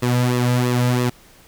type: tone with flanger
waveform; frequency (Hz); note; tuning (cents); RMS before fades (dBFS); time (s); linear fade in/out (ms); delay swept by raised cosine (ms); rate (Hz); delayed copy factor
sawtooth; 123.47; B2; 0; -18; 0.02-1.1; 10; 1.3 to 2.8; 3; -0.65
effects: pink hiss -49 dBFS RMS until 1.47 s